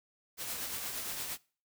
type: noise with tremolo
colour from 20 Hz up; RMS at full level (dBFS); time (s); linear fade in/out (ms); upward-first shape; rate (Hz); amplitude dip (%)
white; -37; 0.37-1.38; 50; triangle; 8.6; 40
effects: noise-tail reverb RT60 0.4 s tail -23 dB re dry